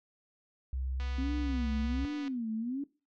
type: tone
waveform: sine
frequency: 65 Hz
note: C2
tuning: 11 cents flat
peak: -32 dBFS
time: 0.73-2.05 s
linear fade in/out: 0 ms
type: click train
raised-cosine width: 0.2 ms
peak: -29 dBFS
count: 317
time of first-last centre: 1-2.279 s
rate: 247 Hz
type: tone with vibrato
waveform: sine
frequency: 254.7 Hz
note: C4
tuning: 46 cents flat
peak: -32 dBFS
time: 1.18-2.84 s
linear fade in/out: 5 ms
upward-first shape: sine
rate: 1.3 Hz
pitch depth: 260 cents each way
effects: noise-tail reverb RT60 0.3 s tail -19 dB re dry + low-pass 4000 Hz 12 dB/octave